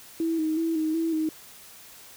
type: tone with vibrato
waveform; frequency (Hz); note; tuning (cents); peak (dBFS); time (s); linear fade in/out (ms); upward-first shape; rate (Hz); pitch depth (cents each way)
sine; 320.9; E4; -46; -23; 0.2-1.29; 2; square; 2.7; 38
effects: white hiss -48 dBFS RMS until 2.16 s